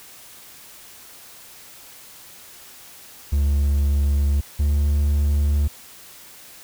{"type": "tone pair in turn", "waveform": "triangle", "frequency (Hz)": [71.1, 72.8], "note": ["C#2", "D2"], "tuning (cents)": [45, -15], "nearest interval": "unison", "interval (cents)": 40, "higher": "second", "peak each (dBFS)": -14, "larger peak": "neither", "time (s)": [[3.32, 4.41], [4.59, 5.68]], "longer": "neither", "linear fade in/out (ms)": 10, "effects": ["white hiss -44 dBFS RMS until 6.63 s"]}